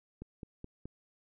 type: click train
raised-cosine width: 3 ms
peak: -30 dBFS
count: 4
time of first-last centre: 0.22-0.856 s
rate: 4.72 Hz
effects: none